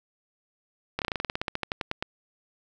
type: slowing click train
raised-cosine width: 0.3 ms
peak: -12 dBFS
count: 18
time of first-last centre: 0.99-2.025 s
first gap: 28 ms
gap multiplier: 1.09
effects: none